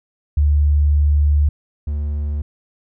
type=tone pair in turn; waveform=sine / triangle; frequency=73.42 / 73.42 Hz; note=D2 / D2; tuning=0 / 0 cents; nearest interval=unison; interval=0 cents; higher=neither; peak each=-11 / -17 dBFS; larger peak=first; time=0.37-1.49 / 1.87-2.42 s; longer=first; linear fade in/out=5 ms; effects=none